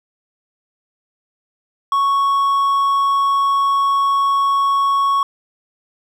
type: tone with hard clipping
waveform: triangle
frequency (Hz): 1108.7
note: C#6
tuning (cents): 0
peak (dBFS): -14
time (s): 1.92-5.23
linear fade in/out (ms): 2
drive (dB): 6
effects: none